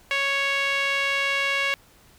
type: tone with band-pass filter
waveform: sawtooth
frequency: 554.4 Hz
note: C#5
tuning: in tune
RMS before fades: -24 dBFS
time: 0.11-1.74 s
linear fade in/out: 0 ms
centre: 2400 Hz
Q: 2.4
effects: pink hiss -55 dBFS RMS until 2.18 s